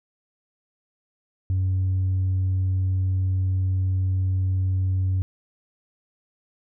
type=tone with tanh clipping; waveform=triangle; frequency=93.7 Hz; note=F#2; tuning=22 cents sharp; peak=-20 dBFS; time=1.5-5.22 s; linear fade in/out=0 ms; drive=6 dB; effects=none